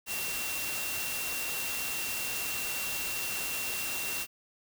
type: tone in noise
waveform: sine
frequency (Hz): 2734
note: F7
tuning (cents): -37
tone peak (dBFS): -37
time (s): 0.06-4.27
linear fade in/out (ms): 50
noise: white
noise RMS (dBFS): -35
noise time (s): 0.06-4.27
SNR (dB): -5
effects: none